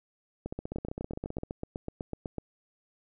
two click trains, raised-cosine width 2 ms, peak -21 / -22 dBFS, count 14 / 16, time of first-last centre 0.76-2.383 / 0.46-1.434 s, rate 8.01 / 15.4 Hz, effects none

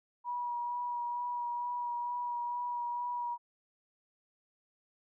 sine tone with vibrato, 965 Hz, B5, 40 cents flat, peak -33 dBFS, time 0.24-3.38 s, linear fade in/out 50 ms, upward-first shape sine, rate 2.2 Hz, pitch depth 14 cents each way, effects none

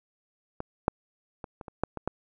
clicks, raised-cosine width 1 ms, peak -19 / -7 / -23 / -26 / -26 / -11 / -21 / -14 dBFS, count 8, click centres 0.604 / 0.881 / 1.442 / 1.612 / 1.682 / 1.836 / 1.973 / 2.076 s, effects none

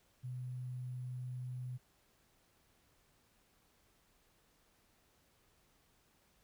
sine tone with sample-and-hold, 125.8 Hz, B2, 32 cents sharp, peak -40 dBFS, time 0.23-1.78 s, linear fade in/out 20 ms, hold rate 11025 Hz, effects pink hiss -72 dBFS RMS until 6.43 s

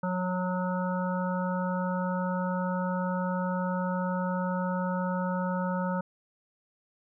harmonic tone with a mistuned harmonic, 183 Hz, F#3, 19 cents flat, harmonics 1 / 3 / 5 / 7 / 8, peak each -29 / -34 / -35 / -38 / -41 dBFS, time 0.03-6.01 s, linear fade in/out 5 ms, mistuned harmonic 1, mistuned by -15 cents, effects none

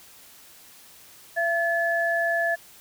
sine tone pair together, 675 / 1722.6 Hz, E5 / A6, +41 / -37 cents, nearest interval octave + major third, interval 1622 cents, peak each -24 dBFS, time 1.36-2.56 s, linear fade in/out 20 ms, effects white hiss -50 dBFS RMS until 2.8 s

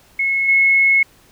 sine tone with level steps, 2181 Hz, C#7, 29 cents flat, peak -15 / -10 dBFS, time 0.19-1.03 s, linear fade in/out 5 ms, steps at 0.48 s, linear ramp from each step 10 ms, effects pink hiss -51 dBFS RMS until 1.31 s

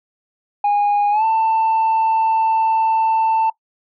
sine tone with pitch glide, 821 to 890.2 Hz, G#5 to A5, -20 to +20 cents, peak -11 dBFS, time 0.64-3.5 s, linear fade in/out 5 ms, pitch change +140 cents, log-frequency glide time 1.11-1.24 s, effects noise-tail reverb RT60 0.1 s tail -21 dB re dry + tanh soft clip ceiling -12 dBFS

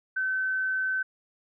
sine tone, 1529 Hz, G6, 44 cents flat, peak -25 dBFS, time 0.16-1.03 s, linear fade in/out 10 ms, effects none

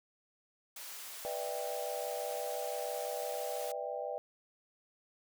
white high-pass noise, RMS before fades -46 dBFS, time 0.76-3.72 s, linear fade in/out 5 ms, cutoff 590 Hz, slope 12 dB/octave
sine chord, E minor seventh, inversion second, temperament just, 494.4 / 593.3 / 659.3 / 791.1 Hz, B4 / D5 / E5 / G5, +2 / +18 / 0 / +16 cents, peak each -41 / -40 / -43 / -42 dBFS, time 1.25-4.18 s, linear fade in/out 0 ms
effects none

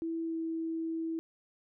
sine tone with pitch glide, 328.9 to 326.1 Hz, E4 to E4, -4 to -19 cents, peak -32 dBFS, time 0.02-1.19 s, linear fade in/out 0 ms, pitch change -15 cents, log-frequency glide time 0.24-0.36 s, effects none

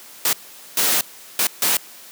white noise bursts at uneven times, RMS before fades -18 dBFS, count 4, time 0.25-0.33 / 0.77-1.01 / 1.39-1.47 / 1.62-1.77 s, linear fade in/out 2 ms, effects white hiss -42 dBFS RMS until 2.11 s + high-pass 200 Hz 12 dB/octave

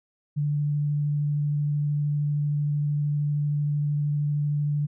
sine tone with vibrato, 146.8 Hz, D3, in tune, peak -22 dBFS, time 0.36-4.87 s, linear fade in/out 20 ms, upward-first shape sine, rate 13 Hz, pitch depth 9 cents each way, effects none

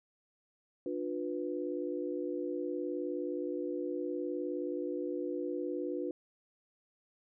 sine chord, B diminished, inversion first, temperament just, 296.3 / 355.6 / 493.9 Hz, D4 / F4 / B4, +15 / +31 / 0 cents, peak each -38 / -37 / -39 dBFS, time 0.86-6.11 s, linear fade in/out 2 ms, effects none

